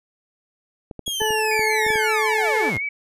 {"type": "clicks", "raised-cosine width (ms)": 2, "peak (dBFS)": -20, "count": 9, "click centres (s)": [0.912, 0.993, 1.079, 1.217, 1.306, 1.594, 1.865, 1.904, 1.957]}
{"type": "linear sweep", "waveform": "sawtooth", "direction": "down", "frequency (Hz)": [3339, 73.42], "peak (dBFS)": -21, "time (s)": [1.06, 2.78], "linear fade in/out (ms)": 10}
{"type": "harmonic tone", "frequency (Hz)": 433.9, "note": "A4", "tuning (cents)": -24, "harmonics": [1, 2, 4], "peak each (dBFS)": [-23, -24, -26], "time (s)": [1.2, 2.7], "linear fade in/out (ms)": 10}
{"type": "tone with vibrato", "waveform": "sine", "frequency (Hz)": 2217, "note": "C#7", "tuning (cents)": 0, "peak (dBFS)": -23, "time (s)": [1.51, 2.89], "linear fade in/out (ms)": 5, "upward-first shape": "sine", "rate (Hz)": 5.4, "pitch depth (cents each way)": 66}
{"effects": ["resampled to 32000 Hz"]}